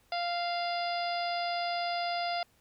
harmonic tone, 696 Hz, F5, 6 cents flat, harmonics 1 / 2 / 3 / 4 / 5 / 6 / 7, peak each -31 / -41 / -41 / -44 / -44 / -46 / -40 dBFS, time 0.12-2.43 s, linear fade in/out 2 ms, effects pink hiss -67 dBFS RMS until 2.6 s

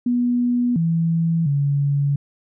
sine tone with pitch steps, 243.6 / 165.4 / 141.9 Hz, B3 / E3 / C#3, -24 / +6 / +41 cents, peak -16 dBFS, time 0.06-2.16 s, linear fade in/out 5 ms, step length 700 ms, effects none

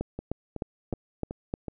two click trains, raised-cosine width 2 ms, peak -21 / -16 dBFS, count 5 / 6, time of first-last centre 0.19-1.683 / 0.01-1.539 s, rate 2.68 / 3.27 Hz, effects none

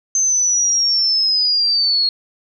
sine linear sweep, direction down, 6270 to 4284 Hz, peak -13 dBFS, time 0.15-2.09 s, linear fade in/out 2 ms, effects none

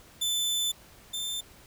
sawtooth tone pair in turn, 3520 / 3563 Hz, A7 / A7, 0 / +21 cents, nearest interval unison, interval 21 cents, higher second, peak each -23 / -28 dBFS, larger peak first, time 0.21-0.72 / 1.13-1.41 s, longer first, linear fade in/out 10 ms, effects pink hiss -54 dBFS RMS until 1.66 s

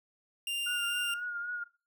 45% pulse tone, 2794 Hz, F7, in tune, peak -32 dBFS, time 0.47-1.14 s, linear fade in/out 2 ms
sine tone with vibrato, 1431 Hz, F6, 42 cents sharp, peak -34 dBFS, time 0.66-1.64 s, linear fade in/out 10 ms, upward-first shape triangle, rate 3.8 Hz, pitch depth 41 cents each way
effects noise-tail reverb RT60 0.3 s tail -17 dB re dry

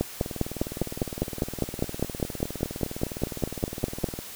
two click trains, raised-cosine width 2 ms, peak -10 / -20 dBFS, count 21 / 79, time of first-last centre 0.01-4.042 / 0.21-4.19 s, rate 4.96 / 19.6 Hz, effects white hiss -41 dBFS RMS until 4.35 s

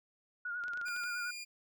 sine tone with vibrato, 1434 Hz, F6, 45 cents sharp, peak -36 dBFS, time 0.45-1.31 s, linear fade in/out 5 ms, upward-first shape sine, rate 9.9 Hz, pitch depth 46 cents each way
clicks, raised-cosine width 0.2 ms, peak -34 dBFS, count 8, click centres 0.638 / 0.682 / 0.735 / 0.774 / 0.814 / 0.884 / 0.964 / 1.037 s
20% pulse tone, 2411 Hz, D7, 45 cents sharp, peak -37 dBFS, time 0.85-1.45 s, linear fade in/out 20 ms
effects none

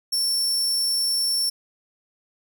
sawtooth tone, 5430 Hz, F8, 50 cents flat, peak -18 dBFS, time 0.12-1.5 s, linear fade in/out 10 ms, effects none

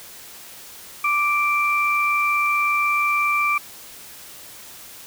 sine tone pair together, 1174.5 / 2349 Hz, D6 / D7, 0 / 0 cents, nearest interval octave, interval 1200 cents, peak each -20 dBFS, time 1.04-3.58 s, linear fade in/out 5 ms, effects white hiss -41 dBFS RMS until 5.06 s

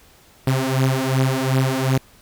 sawtooth beating tone pair, 130.6 / 133.3 Hz, C3 / C3, -3 / +33 cents, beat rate 2.7 Hz, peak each -16 dBFS, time 0.47-1.98 s, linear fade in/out 5 ms, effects pink hiss -51 dBFS RMS until 2.21 s

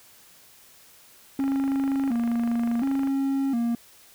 triangle tone with vibrato, 252.9 Hz, B3, 41 cents sharp, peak -20 dBFS, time 1.39-3.75 s, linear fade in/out 2 ms, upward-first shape square, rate 0.7 Hz, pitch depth 130 cents each way
click train, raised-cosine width 0.5 ms, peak -23 dBFS, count 43, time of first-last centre 1.4-3.073 s, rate 25.1 Hz
effects white hiss -53 dBFS RMS until 4.14 s

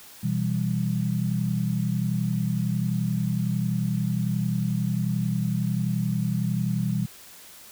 sine chord, E minor, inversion second, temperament equal, 123.47 / 164.81 / 196 Hz, B2 / E3 / G3, 0 / 0 / 0 cents, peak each -27 dBFS, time 0.23-7.06 s, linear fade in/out 10 ms, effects white hiss -47 dBFS RMS until 7.71 s

